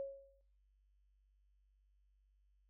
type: tone with exponential decay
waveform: sine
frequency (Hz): 549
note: C#5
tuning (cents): -17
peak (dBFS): -37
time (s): 0-0.41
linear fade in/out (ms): 0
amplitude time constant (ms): 89
effects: noise-tail reverb RT60 0.7 s tail -25 dB re dry + added 49 Hz sine -70 dBFS peak until 2.69 s